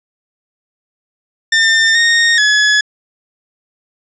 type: tone with pitch steps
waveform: sawtooth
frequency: 1802 / 1851 / 1698 Hz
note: A6 / A#6 / G#6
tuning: +41 / -13 / +38 cents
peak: -5 dBFS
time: 1.52-2.81 s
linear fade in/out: 5 ms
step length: 430 ms
effects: resampled to 16000 Hz + 7-bit